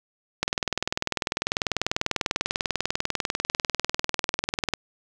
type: click train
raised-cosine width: 0.2 ms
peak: -6 dBFS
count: 88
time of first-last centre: 0.43-4.737 s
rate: 20.2 Hz
effects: none